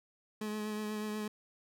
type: tone with vibrato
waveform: 30% pulse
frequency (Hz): 212.6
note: G#3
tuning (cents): +41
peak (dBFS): -33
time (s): 0.41-1.28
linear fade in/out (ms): 5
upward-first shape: triangle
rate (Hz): 8.2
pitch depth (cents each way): 23
effects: none